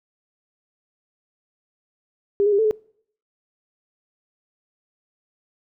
sine tone with pitch steps, 402.5 / 417.2 / 399.6 / 442 / 428.6 Hz, G4 / G#4 / G4 / A4 / A4, +46 / +8 / +33 / +8 / -45 cents, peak -15 dBFS, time 2.4-2.71 s, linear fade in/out 0 ms, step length 62 ms, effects noise-tail reverb RT60 0.6 s tail -24 dB re dry

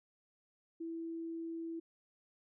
sine tone, 330.1 Hz, E4, 2 cents sharp, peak -39 dBFS, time 0.8-1.8 s, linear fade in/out 10 ms, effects none

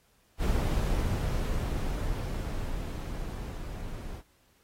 brown noise with level ramp, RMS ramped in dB -26 to -39 dBFS, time 0.38-4.23 s, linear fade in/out 50 ms, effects pink hiss -67 dBFS RMS until 4.63 s + AAC 48 kbps

